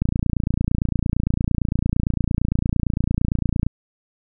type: click train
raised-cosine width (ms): 5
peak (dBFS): -7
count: 106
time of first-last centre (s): 0.02-3.666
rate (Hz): 28.8
effects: none